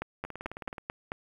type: two click trains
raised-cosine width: 0.5 ms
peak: -24 / -18 dBFS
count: 11 / 6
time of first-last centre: 0.25-0.782 / 0.02-1.119 s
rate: 18.8 / 4.55 Hz
effects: 9-bit